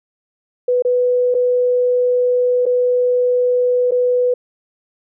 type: tone with dropouts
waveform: sine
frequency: 495.1 Hz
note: B4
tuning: 4 cents sharp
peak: -12 dBFS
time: 0.68-4.34 s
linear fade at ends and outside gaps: 5 ms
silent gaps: 0.823-0.849 / 1.343-1.348 / 2.656-2.663 / 3.91-3.918 s
effects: none